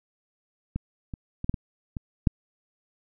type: clicks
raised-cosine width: 5 ms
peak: -16 / -22 / -19 / -10 / -17 / -20 / -6 dBFS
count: 7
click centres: 0.76 / 1.138 / 1.444 / 1.495 / 1.542 / 1.968 / 2.272 s
effects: none